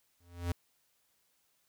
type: tone with exponential growth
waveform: square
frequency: 86.9 Hz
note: F2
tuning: 8 cents flat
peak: -29 dBFS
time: 0.2-0.52 s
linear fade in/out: 5 ms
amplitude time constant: 69 ms
effects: white hiss -74 dBFS RMS until 1.68 s